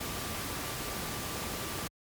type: tone in noise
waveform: sine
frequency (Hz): 1174.7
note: D6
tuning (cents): 0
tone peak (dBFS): -47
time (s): 0-1.88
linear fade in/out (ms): 10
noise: pink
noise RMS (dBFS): -36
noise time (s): 0-1.88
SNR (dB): -14
effects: high-pass 60 Hz 12 dB/octave + MP3 96 kbps

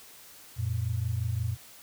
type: tone pair together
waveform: sine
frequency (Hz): 90.5 / 116.2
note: F#2 / A#2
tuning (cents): -38 / -5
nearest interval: major third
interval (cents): 433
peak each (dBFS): -31 / -29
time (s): 0.56-1.57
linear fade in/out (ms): 50
effects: white hiss -51 dBFS RMS until 1.82 s

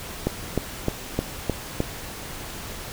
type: click train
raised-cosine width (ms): 2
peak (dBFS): -8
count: 6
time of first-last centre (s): 0.27-1.804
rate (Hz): 3.26
effects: pink hiss -36 dBFS RMS until 2.92 s

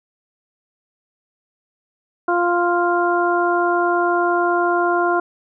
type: harmonic tone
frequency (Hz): 349.2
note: F4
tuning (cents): 0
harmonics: 1 / 2 / 3 / 4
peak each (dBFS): -19 / -20 / -22 / -22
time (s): 2.28-5.2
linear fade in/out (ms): 5
effects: none

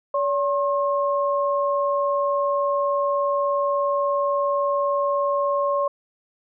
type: tone pair together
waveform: sine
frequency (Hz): 570 / 1073.5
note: C#5 / C6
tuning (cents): +48 / +44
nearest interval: major seventh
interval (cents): 1096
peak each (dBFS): -21 / -23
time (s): 0.14-5.88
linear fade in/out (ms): 5
effects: none

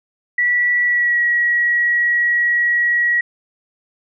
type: tone with pitch glide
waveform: sine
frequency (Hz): 1949 to 1914.4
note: B6 to A#6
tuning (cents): -23 to +46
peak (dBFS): -13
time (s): 0.38-3.21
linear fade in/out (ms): 5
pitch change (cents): -31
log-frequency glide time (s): 0.84-1.21
effects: none

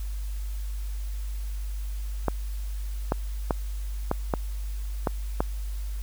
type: clicks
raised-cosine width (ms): 1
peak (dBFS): -9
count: 7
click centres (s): 2.283 / 3.121 / 3.508 / 4.114 / 4.338 / 5.072 / 5.405
effects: added 50 Hz sine -29 dBFS peak until 6.02 s + white hiss -50 dBFS RMS until 6.02 s

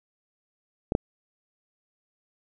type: clicks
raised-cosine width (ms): 2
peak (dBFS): -11 / -7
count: 2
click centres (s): 0.921 / 0.951
effects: none

